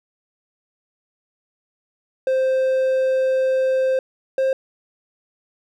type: tone pair in turn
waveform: triangle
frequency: 523.3 / 530 Hz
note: C5 / C5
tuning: 0 / +22 cents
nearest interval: unison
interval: 22 cents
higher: second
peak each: -14 dBFS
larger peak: neither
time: 2.27-3.99 / 4.38-4.53 s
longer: first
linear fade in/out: 2 ms
effects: none